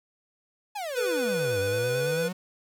45% pulse exponential two-way sweep, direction down then up, 868 to 94.8 to 186.5 Hz, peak -31 dBFS, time 0.75-2.33 s, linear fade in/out 10 ms, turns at 1.6 s
square tone with vibrato, 493.9 Hz, B4, in tune, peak -26 dBFS, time 0.95-2.29 s, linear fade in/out 20 ms, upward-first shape square, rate 9 Hz, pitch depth 18 cents each way
effects none

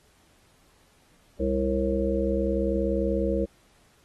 harmonic tone with a mistuned harmonic, 66.5 Hz, C2, 29 cents sharp, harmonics 1 / 3 / 5 / 7 / 8, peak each -29 / -29 / -29 / -29 / -29 dBFS, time 1.39-3.46 s, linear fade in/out 20 ms, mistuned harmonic 8, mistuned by +45 cents, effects pink hiss -62 dBFS RMS until 4.04 s + AAC 32 kbps

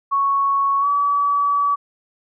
sine tone with pitch glide, 1108.7 to 1143.8 Hz, C#6 to D6, 0 to -46 cents, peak -15 dBFS, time 0.11-1.76 s, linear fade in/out 20 ms, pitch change +54 cents, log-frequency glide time 0.8-0.87 s, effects none

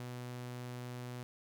sawtooth tone, 123.47 Hz, B2, in tune, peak -38 dBFS, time 0-1.23 s, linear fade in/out 0 ms, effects none

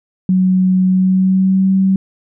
sine tone with pitch glide, 185.7 to 191.36 Hz, F#3 to G3, +7 to -41 cents, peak -9 dBFS, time 0.29-1.96 s, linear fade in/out 2 ms, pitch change +52 cents, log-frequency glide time 0.87-1.73 s, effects none

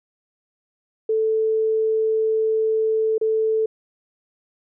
sine tone with dropouts, 440 Hz, A4, in tune, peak -17 dBFS, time 1.09-3.66 s, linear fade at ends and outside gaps 5 ms, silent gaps 3.181-3.212 s, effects none

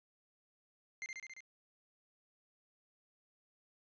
45% pulse tone with echo, 2093 Hz, C7, in tune, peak -40 dBFS, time 1.02-1.06 s, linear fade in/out 0 ms, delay 69 ms, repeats 5, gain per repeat -2 dB, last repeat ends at 1.405 s, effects resampled to 16000 Hz + 13-bit

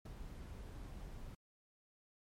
brown noise with ADSR envelope, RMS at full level -45 dBFS, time 0.05-1.35 s, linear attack 7 ms, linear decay 17 ms, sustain -4 dB, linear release 5 ms, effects MP3 64 kbps

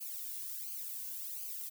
violet noise with flanger, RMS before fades -42 dBFS, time 0-1.7 s, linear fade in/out 20 ms, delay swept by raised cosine 0.54 to 1.64 ms, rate 1.4 Hz, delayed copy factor -0.95, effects none

